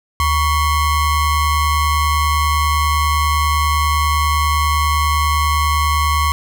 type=ring-modulated tone; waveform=square; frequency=520 Hz; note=C5; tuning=11 cents flat; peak=-11 dBFS; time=0.2-6.32 s; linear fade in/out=0 ms; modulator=595 Hz; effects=none